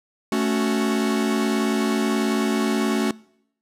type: chord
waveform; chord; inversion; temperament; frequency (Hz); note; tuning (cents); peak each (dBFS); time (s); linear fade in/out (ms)
45% pulse; F# minor; first; equal with one note detuned; 220 / 278.5 / 370; A3 / C#4 / F#4; 0 / +8 / 0; -23 / -25 / -25; 0.32-3.11; 2
effects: noise-tail reverb RT60 0.7 s tail -23 dB re dry + low-pass 12000 Hz 12 dB/octave